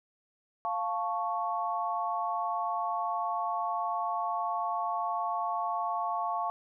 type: chord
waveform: sine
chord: F augmented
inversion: none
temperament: equal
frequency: 698.5 / 880 / 1108.7 Hz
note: F5 / A5 / C#6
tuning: 0 / 0 / 0 cents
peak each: -33 / -34 / -33 dBFS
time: 0.65-6.5 s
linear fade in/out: 0 ms
effects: none